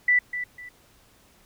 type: tone with echo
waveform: sine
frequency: 1975.5 Hz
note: B6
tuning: in tune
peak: -16 dBFS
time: 0.08-0.19 s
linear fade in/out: 5 ms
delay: 250 ms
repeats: 2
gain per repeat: -11 dB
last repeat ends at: 0.69 s
effects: pink hiss -58 dBFS RMS until 1.45 s